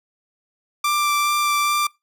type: tone with vibrato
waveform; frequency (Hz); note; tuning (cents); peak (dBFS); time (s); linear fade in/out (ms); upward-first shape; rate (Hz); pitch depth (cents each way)
sawtooth; 1178; D6; +5; -14; 0.84-1.87; 5; sine; 2.4; 9
effects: noise-tail reverb RT60 0.2 s tail -22 dB re dry